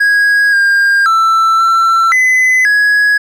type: tone with pitch steps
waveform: triangle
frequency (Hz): 1651 / 1607 / 1330 / 1343 / 2022 / 1672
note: G#6 / G6 / E6 / E6 / B6 / G#6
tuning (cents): -11 / +43 / +15 / +32 / +40 / +11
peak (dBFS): -5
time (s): 0-3.18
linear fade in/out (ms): 10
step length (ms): 530
effects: none